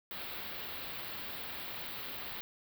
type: band-stop noise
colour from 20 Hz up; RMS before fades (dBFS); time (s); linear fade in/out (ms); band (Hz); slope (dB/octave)
white; -42; 0.11-2.41; 0; 4400 to 15000; 48
effects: none